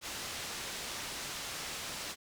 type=low-pass noise; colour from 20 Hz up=white; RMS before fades=-41 dBFS; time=0.01-2.16 s; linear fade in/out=50 ms; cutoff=6400 Hz; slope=12 dB/octave; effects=none